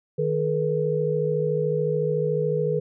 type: tone cluster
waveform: sine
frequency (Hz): 154.5 / 429.5 / 483.3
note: D#3 / A4 / B4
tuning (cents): -12 / -42 / -38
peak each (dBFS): -26 / -25 / -25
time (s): 0.18-2.8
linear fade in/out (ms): 10
effects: none